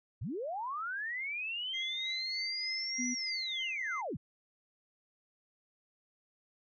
sine linear two-way sweep, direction up then down, 76.3 to 5920 to 76.3 Hz, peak -35 dBFS, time 0.21-4.17 s, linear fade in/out 10 ms, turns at 3.1 s
triangle tone with tremolo, 2076 Hz, C7, 14 cents flat, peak -35 dBFS, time 1.73-4.02 s, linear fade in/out 20 ms, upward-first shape triangle, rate 3.3 Hz, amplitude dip 55%
sine tone, 246.9 Hz, B3, in tune, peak -34 dBFS, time 2.98-3.15 s, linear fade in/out 20 ms
effects resampled to 16000 Hz

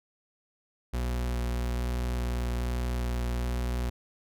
40% pulse tone with vibrato, 60.5 Hz, B1, 35 cents flat, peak -27 dBFS, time 0.93-3.9 s, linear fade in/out 10 ms, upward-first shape square, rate 1.2 Hz, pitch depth 9 cents each way, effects none

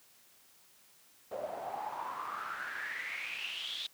pink noise with band-pass filter sweep, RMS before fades -40 dBFS, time 1.31-3.87 s, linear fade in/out 5 ms, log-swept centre 570 to 3700 Hz, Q 8.5, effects white hiss -63 dBFS RMS until 3.93 s + high-pass 80 Hz 12 dB/octave

